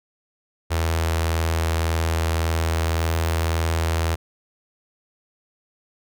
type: tone with notch filter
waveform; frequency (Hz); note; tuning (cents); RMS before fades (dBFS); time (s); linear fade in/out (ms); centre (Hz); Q
sawtooth; 81.8; E2; -13; -22; 0.7-4.16; 20; 200; 0.72
effects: none